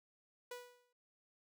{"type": "tone with exponential decay", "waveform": "sawtooth", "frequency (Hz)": 490.5, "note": "B4", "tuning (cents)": -12, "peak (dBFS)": -39, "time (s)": [0.51, 0.93], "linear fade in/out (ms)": 5, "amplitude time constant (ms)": 91, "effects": []}